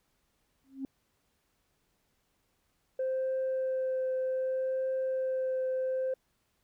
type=tone with exponential growth; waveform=sine; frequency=268.8 Hz; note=C4; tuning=47 cents sharp; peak=-30 dBFS; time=0.64-0.85 s; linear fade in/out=1 ms; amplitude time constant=45 ms
type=tone with vibrato; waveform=sine; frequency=521 Hz; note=C5; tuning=7 cents flat; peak=-27 dBFS; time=2.99-6.14 s; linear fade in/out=5 ms; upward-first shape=triangle; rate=0.65 Hz; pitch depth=11 cents each way
effects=tanh soft clip ceiling -26 dBFS + pink hiss -75 dBFS RMS until 6.63 s